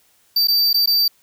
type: tone with dropouts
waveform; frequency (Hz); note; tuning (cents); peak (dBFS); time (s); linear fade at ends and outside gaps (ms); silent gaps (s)
square; 4648; D8; -19; -14; 0.36-1.08; 5; 0.473-0.482 / 0.731-0.742 / 0.86-0.873
effects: white hiss -58 dBFS RMS until 1.22 s

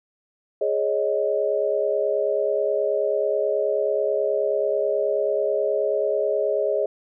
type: chord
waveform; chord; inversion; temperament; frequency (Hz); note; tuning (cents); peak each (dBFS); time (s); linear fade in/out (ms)
sine; Ab suspended fourth; none; just; 415.3 / 553.7 / 623; Ab4 / Db5 / Eb5; 0 / -2 / +2; -24; 0.61-6.86; 5
effects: none

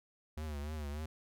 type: tone with vibrato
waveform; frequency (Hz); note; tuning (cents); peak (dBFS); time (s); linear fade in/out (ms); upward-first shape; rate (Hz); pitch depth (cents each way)
square; 74.8; D2; +32; -39; 0.37-1.06; 5; triangle; 3.4; 100
effects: none

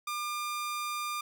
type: tone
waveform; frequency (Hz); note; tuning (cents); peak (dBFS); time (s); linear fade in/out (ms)
sawtooth; 1200; D6; +37; -29; 0.07-1.21; 5
effects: none

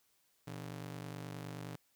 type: ring-modulated tone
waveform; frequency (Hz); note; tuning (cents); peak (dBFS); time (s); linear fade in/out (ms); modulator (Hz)
sawtooth; 142.3; C#3; +46; -36; 0.47-1.76; 5; 24.8
effects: white hiss -74 dBFS RMS until 1.95 s

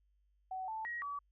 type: tone with pitch steps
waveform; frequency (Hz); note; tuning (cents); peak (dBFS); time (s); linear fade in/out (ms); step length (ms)
sine; 752 / 880 / 1897 / 1143; F#5 / A5 / A#6 / D6; +28 / 0 / +30 / -47; -38; 0.51-1.19; 5; 170
effects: added 50 Hz sine -70 dBFS peak until 1.31 s

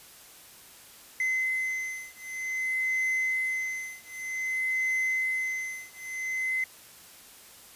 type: beating tone pair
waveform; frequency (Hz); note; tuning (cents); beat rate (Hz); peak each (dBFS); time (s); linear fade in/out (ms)
triangle; 2049 / 2049.53; C7 / C7; -37 / -36; 0.53; -29; 1.2-6.64; 2
effects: white hiss -51 dBFS RMS until 7.75 s + resampled to 32000 Hz

